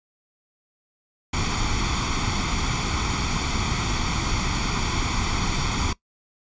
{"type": "noise with comb filter", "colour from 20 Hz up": "pink", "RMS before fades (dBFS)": -24, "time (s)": [1.33, 5.93], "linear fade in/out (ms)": 5, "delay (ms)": 0.88, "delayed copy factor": 0.7, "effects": ["noise-tail reverb RT60 0.1 s tail -20 dB re dry", "resampled to 16000 Hz"]}